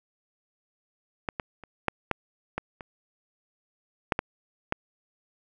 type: clicks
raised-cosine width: 0.5 ms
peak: -13 / -15 / -29 / -8 / -9 / -14 / -24 / -7 / -10 / -10 dBFS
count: 10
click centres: 1.288 / 1.398 / 1.637 / 1.883 / 2.113 / 2.58 / 2.808 / 4.122 / 4.191 / 4.724 s
effects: none